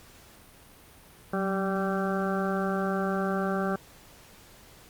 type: harmonic tone with a mistuned harmonic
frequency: 194.1 Hz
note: G3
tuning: 17 cents flat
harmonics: 1 / 2 / 3 / 4 / 6 / 7 / 8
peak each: -29 / -32 / -34 / -35 / -37 / -37 / -38 dBFS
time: 1.33-3.76 s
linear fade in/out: 5 ms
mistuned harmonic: 1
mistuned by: -46 cents
effects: pink hiss -53 dBFS RMS until 4.89 s + Opus 48 kbps